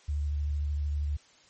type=tone with vibrato; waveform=sine; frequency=73.2 Hz; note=D2; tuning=5 cents flat; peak=-27 dBFS; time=0.08-1.17 s; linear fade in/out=10 ms; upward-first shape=sine; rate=13 Hz; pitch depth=25 cents each way; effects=white hiss -59 dBFS RMS until 1.49 s + MP3 32 kbps